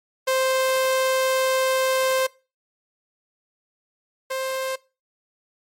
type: tone pair in turn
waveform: sawtooth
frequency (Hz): 523.3 / 526.2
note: C5 / C5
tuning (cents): 0 / +10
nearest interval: unison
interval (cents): 10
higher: second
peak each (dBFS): -15 / -21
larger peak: first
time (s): 0.27-2.27 / 4.3-4.76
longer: first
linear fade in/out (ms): 10
effects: noise-tail reverb RT60 0.3 s tail -21 dB re dry + MP3 64 kbps